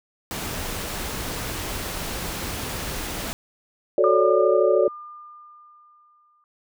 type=noise; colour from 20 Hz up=pink; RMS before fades=-30 dBFS; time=0.31-3.33 s; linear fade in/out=0 ms
type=chord; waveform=sine; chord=D major seventh; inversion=first; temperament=equal; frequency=370 / 440 / 554.4 / 587.3 Hz; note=F#4 / A4 / C#5 / D5; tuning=0 / 0 / 0 / 0 cents; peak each=-21 dBFS; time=3.98-4.88 s; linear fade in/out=2 ms
type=tone with exponential decay; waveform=sine; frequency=1204 Hz; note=D6; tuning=43 cents sharp; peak=-20 dBFS; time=4.04-6.44 s; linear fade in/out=1 ms; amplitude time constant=520 ms
effects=none